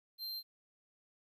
square tone, 4154 Hz, C8, 13 cents flat, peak -40 dBFS, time 0.18-0.43 s, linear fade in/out 50 ms, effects 13-bit

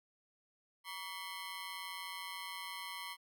15% pulse ring-modulated tone, 1046.5 Hz, C6, in tune, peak -33 dBFS, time 0.84-3.17 s, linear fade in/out 50 ms, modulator 89.7 Hz, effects none

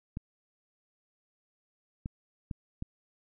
clicks, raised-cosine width 5 ms, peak -23 dBFS, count 4, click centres 0.171 / 2.059 / 2.512 / 2.824 s, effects none

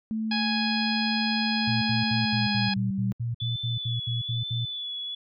sine tone with pitch glide, 220 to 193.75 Hz, A3 to G3, 0 to -20 cents, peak -26 dBFS, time 0.11-3.12 s, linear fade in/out 0 ms, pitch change -220 cents, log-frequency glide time 2.2-2.77 s
harmonic tone, 832 Hz, G#5, 3 cents sharp, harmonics 1 / 2 / 3 / 4 / 5 / 6, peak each -33 / -33 / -33 / -33 / -33 / -33 dBFS, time 0.31-2.74 s, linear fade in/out 5 ms
sine tone bursts, 117.9 Hz, A#2, 20 cents sharp, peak -26 dBFS, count 14, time 1.67-4.654 s, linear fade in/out 10 ms, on 150 ms, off 68 ms
sine tone with vibrato, 3457 Hz, A7, 31 cents flat, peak -31 dBFS, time 3.4-5.15 s, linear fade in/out 5 ms, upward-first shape sine, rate 1.1 Hz, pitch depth 36 cents each way
effects none

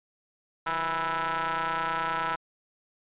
sawtooth ring-modulated tone, 166.4 Hz, E3, 17 cents sharp, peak -20 dBFS, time 0.66-2.36 s, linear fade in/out 10 ms, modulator 1150 Hz, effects resampled to 8000 Hz

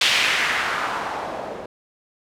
blue noise with low-pass filter sweep, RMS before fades -23 dBFS, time 0.01-1.66 s, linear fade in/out 5 ms, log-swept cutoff 3200 to 500 Hz, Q 1.7, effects none

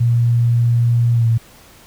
sine tone with pitch glide, 118.5 to 114.6 Hz, A#2 to A#2, +29 to -29 cents, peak -11 dBFS, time 0-1.38 s, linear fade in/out 10 ms, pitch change -58 cents, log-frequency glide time 1.14-1.27 s, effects pink hiss -45 dBFS RMS until 1.86 s

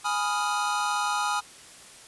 square chord, F half-diminished seventh, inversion first, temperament equal, 830.6 / 987.8 / 1244.5 / 1396.9 Hz, Ab5 / Cb6 / Eb6 / F6, 0 / 0 / 0 / 0 cents, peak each -30 / -33 / -30 / -33 dBFS, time 0.04-1.41 s, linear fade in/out 20 ms, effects white hiss -48 dBFS RMS until 2.07 s + resampled to 24000 Hz

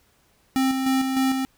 square tone with tremolo, 264.1 Hz, C4, 16 cents sharp, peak -19 dBFS, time 0.56-1.45 s, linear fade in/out 0 ms, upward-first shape square, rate 3.3 Hz, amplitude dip 40%, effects pink hiss -62 dBFS RMS until 1.57 s

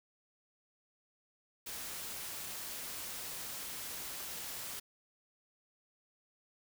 white noise, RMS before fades -43 dBFS, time 1.66-4.8 s, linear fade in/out 10 ms, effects none

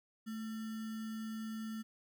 sine tone with sample-and-hold, 220 Hz, A3, in tune, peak -39 dBFS, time 0.26-1.83 s, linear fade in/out 20 ms, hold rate 1575 Hz, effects none

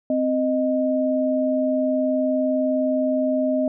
sine tone pair together, 260.3 / 620.3 Hz, C4 / D#5, -9 / -5 cents, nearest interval octave + minor third, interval 1504 cents, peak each -21 dBFS, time 0.1-3.68 s, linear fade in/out 2 ms, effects none

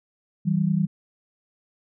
sine tone pair together, 161.7 / 192.3 Hz, E3 / G3, -33 / -33 cents, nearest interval minor third, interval 300 cents, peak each -22 / -22 dBFS, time 0.45-0.87 s, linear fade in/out 20 ms, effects none

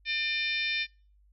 harmonic tone with a mistuned harmonic, 600 Hz, D5, 37 cents sharp, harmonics 3 / 4 / 5 / 6 / 7 / 8 / 9, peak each -36 / -30 / -41 / -34 / -40 / -44 / -42 dBFS, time 0.05-0.87 s, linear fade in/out 50 ms, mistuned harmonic 8, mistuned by +21 cents, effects noise-tail reverb RT60 0.4 s tail -25 dB re dry + added 50 Hz sine -59 dBFS peak until 1.32 s

